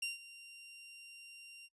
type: tone with ADSR envelope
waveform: sawtooth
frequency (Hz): 2770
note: F7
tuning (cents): -15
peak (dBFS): -31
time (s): 0.02-1.69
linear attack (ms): 7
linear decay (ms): 150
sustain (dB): -17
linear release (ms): 40
effects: noise-tail reverb RT60 0.1 s tail -26 dB re dry + resampled to 24000 Hz